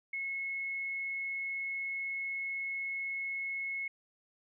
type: tone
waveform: sine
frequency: 2182 Hz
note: C#7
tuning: 28 cents flat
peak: -34 dBFS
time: 0.13-3.88 s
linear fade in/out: 5 ms
effects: none